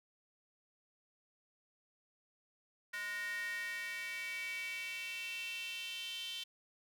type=tone with high-pass filter sweep; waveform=square; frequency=206.7 Hz; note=G#3; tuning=8 cents flat; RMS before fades=-42 dBFS; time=2.93-6.44 s; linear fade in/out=10 ms; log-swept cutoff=1700 to 3200 Hz; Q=6.7; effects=none